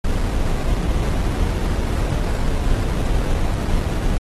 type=noise with sample-and-hold; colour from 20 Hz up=brown; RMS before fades=-19 dBFS; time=0.04-4.18 s; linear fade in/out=5 ms; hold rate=3150 Hz; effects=AAC 32 kbps